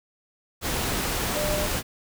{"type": "tone in noise", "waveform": "sine", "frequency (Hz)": 599, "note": "D5", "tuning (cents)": 34, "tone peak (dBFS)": -27, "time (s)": [1.33, 1.69], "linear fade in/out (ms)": 50, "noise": "pink", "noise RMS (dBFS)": -27, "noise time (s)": [0.61, 1.83], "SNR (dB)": -3, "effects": []}